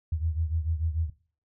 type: beating tone pair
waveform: sine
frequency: 79.2 / 86 Hz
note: D#2 / F2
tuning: +31 / -26 cents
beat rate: 6.8 Hz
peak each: -27 / -31 dBFS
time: 0.12-1.1 s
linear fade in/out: 5 ms
effects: noise-tail reverb RT60 0.4 s tail -17 dB re dry